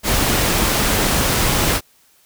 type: noise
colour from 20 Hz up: pink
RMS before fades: -17 dBFS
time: 0.03-1.81 s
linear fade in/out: 50 ms
effects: white hiss -55 dBFS RMS until 2.25 s